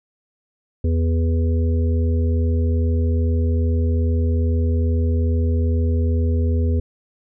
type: harmonic tone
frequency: 82.41 Hz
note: E2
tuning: in tune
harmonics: 1 / 3 / 5 / 6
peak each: -16 / -26 / -30 / -32 dBFS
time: 0.84-6.8 s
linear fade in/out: 5 ms
effects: none